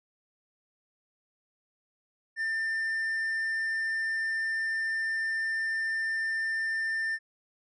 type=tone; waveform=triangle; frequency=1793 Hz; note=A6; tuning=32 cents sharp; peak=-26 dBFS; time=2.36-7.19 s; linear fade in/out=50 ms; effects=resampled to 24000 Hz